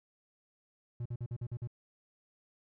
triangle tone bursts, 119.6 Hz, A#2, 45 cents sharp, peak -33 dBFS, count 7, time 1-1.674 s, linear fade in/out 5 ms, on 56 ms, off 47 ms, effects none

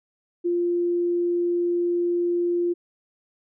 sine tone, 348.3 Hz, F4, 5 cents flat, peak -20 dBFS, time 0.44-2.74 s, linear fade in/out 20 ms, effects none

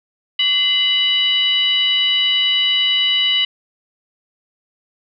sine tone with frequency modulation, 2960 Hz, F#7, in tune, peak -13 dBFS, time 0.39-3.45 s, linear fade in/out 5 ms, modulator 909 Hz, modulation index 0.69, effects none

